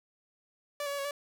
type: tone with pitch steps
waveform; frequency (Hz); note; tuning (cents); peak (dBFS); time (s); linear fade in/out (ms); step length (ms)
sawtooth; 581 / 564 / 568 / 555 / 575; D5 / C#5 / C#5 / C#5 / D5; -19 / +30 / +42 / +2 / -37; -29; 0.8-1.11; 2; 62
effects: none